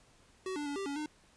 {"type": "tone with pitch steps", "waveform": "square", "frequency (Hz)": [376.1, 293.6, 285.9, 392.8, 282.4, 303.1], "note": ["F#4", "D4", "D4", "G4", "C#4", "D#4"], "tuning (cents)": [28, 0, -46, 4, 32, -45], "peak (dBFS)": -36, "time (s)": [0.46, 1.06], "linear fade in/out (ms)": 2, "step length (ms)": 100, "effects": ["pink hiss -64 dBFS RMS until 1.36 s", "resampled to 22050 Hz"]}